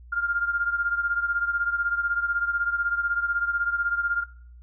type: beating tone pair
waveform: sine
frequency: 1399 / 1415 Hz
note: F6 / F6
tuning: +3 / +22 cents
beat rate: 16 Hz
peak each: -25 / -29 dBFS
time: 0.12-4.24 s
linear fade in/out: 10 ms
effects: noise-tail reverb RT60 0.6 s tail -21 dB re dry + added 60 Hz sine -44 dBFS peak until 4.62 s